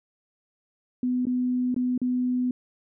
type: tone with dropouts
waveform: sine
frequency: 250 Hz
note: B3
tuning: 21 cents sharp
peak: -22 dBFS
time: 1.03-2.51 s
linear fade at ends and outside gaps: 2 ms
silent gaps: 1.254-1.268 / 1.744-1.763 / 1.978-2.016 s
effects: none